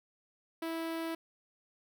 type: tone with notch filter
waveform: sawtooth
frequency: 328 Hz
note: E4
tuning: 9 cents flat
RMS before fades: -37 dBFS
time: 0.62-1.15 s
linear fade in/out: 5 ms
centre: 6900 Hz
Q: 1.1
effects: none